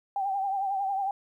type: tone with vibrato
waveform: sine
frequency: 784 Hz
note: G5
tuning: in tune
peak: -26 dBFS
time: 0.16-1.11 s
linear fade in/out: 2 ms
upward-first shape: triangle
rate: 11 Hz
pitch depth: 69 cents each way
effects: 11-bit